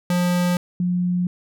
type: tone pair in turn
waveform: square / sine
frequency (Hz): 177.3 / 178.53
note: F3 / F3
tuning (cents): +26 / +38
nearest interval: unison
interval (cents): 12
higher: second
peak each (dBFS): -18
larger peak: neither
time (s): 0.1-0.57 / 0.8-1.27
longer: neither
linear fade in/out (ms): 2
effects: none